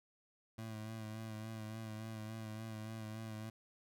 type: tone with vibrato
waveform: 25% pulse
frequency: 110 Hz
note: A2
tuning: in tune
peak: -40 dBFS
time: 0.58-3.5 s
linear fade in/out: 5 ms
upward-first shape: sine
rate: 3.5 Hz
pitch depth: 35 cents each way
effects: none